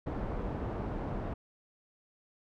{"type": "low-pass noise", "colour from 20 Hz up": "pink", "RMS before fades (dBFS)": -36, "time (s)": [0.06, 1.34], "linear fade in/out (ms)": 10, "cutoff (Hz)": 840, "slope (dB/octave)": 12, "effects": []}